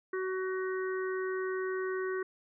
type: harmonic tone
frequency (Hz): 375.2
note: F#4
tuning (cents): +24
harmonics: 1 / 3 / 4 / 5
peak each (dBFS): -32 / -42 / -42 / -43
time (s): 0.13-2.23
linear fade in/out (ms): 5
effects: none